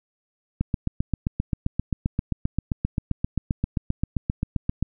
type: click train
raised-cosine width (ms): 5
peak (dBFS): -10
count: 33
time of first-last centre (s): 0.61-4.826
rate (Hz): 7.59
effects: none